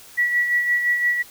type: tone with tremolo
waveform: sine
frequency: 1940 Hz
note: B6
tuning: 31 cents flat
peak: -15 dBFS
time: 0.17-1.23 s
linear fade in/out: 20 ms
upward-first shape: sine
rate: 5.8 Hz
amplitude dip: 50%
effects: white hiss -45 dBFS RMS until 1.3 s